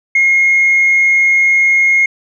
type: tone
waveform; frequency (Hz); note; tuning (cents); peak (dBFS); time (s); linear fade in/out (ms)
sine; 2149; C7; +46; -6; 0.15-2.06; 5
effects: tanh soft clip ceiling -4 dBFS